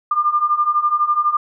sine beating tone pair, 1192 / 1204 Hz, D6 / D6, +25 / +43 cents, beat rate 12 Hz, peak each -19 / -16 dBFS, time 0.11-1.37 s, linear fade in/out 5 ms, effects none

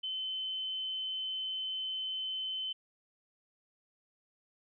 sine tone, 3059 Hz, G7, 43 cents flat, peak -34 dBFS, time 0.03-2.73 s, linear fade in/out 10 ms, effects none

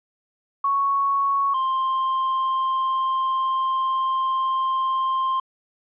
sine / triangle tone pair in turn, 1108.7 / 1053 Hz, C#6 / C6, 0 / +11 cents, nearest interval minor second, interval 89 cents, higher first, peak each -18 dBFS, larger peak neither, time 0.64-1.54 / 1.54-5.4 s, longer second, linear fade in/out 5 ms, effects resampled to 8000 Hz + 10-bit

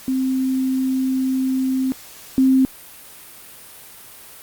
sine tone pair in turn, 261.6 / 262.8 Hz, C4 / C4, 0 / +8 cents, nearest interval unison, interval 8 cents, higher second, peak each -17 / -11 dBFS, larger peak second, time 0.08-1.92 / 2.38-2.65 s, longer first, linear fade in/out 0 ms, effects white hiss -41 dBFS RMS until 4.42 s + Opus 48 kbps

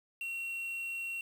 triangle tone with quantisation, 2733 Hz, F7, 38 cents flat, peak -34 dBFS, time 0.21-1.21 s, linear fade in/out 2 ms, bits 9, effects none

